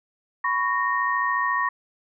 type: tone cluster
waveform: sine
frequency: 995 / 1109 / 1854 Hz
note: B5 / C#6 / A#6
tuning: +13 / 0 / -10 cents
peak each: -27 / -24 / -25 dBFS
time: 0.44-1.69 s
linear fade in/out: 5 ms
effects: none